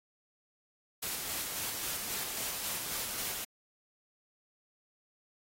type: noise with tremolo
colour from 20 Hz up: white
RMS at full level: -36 dBFS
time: 1.02-3.45 s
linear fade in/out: 10 ms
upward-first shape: square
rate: 3.7 Hz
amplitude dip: 25%
effects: AAC 48 kbps

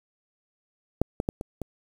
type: clicks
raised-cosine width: 2 ms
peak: -7 / -13 / -12 / -19 / -19 dBFS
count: 5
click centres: 1.016 / 1.201 / 1.289 / 1.411 / 1.617 s
effects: 7-bit

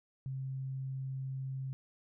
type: tone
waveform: sine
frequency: 133.1 Hz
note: C3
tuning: 30 cents sharp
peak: -36 dBFS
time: 0.26-1.73 s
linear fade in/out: 0 ms
effects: none

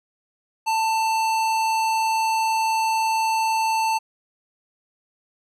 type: tone with hard clipping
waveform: sine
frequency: 889 Hz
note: A5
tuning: 18 cents sharp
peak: -21 dBFS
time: 0.66-3.99 s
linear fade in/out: 20 ms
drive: 17 dB
effects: none

